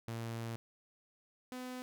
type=tone pair in turn; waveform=sawtooth; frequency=115 / 252.6 Hz; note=A#2 / B3; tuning=-23 / +39 cents; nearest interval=octave + major second; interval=1362 cents; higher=second; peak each=-35 / -38 dBFS; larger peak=first; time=0.08-0.56 / 1.52-1.82 s; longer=first; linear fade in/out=0 ms; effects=none